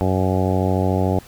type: harmonic tone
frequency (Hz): 93.6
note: F#2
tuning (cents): +20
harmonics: 1 / 2 / 3 / 4 / 5 / 6 / 7 / 8 / 9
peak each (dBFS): -20 / -23 / -25 / -26 / -27 / -28 / -28 / -29 / -30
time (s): 0.01-1.19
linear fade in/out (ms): 0
effects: pink hiss -45 dBFS RMS until 1.27 s